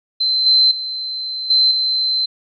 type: tone with level steps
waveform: sine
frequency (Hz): 4084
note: C8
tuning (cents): -43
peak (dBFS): -14 / -9 / -22 / -10 / -15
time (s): 0.2-2.26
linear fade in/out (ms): 10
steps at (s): 0.46 / 0.71 / 1.5 / 1.71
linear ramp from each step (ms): 5
effects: none